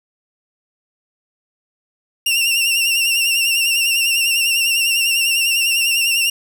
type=tone with vibrato; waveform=sawtooth; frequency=2749 Hz; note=F7; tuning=28 cents flat; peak=-11 dBFS; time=2.26-6.3 s; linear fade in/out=5 ms; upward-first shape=sine; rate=10 Hz; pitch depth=56 cents each way; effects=none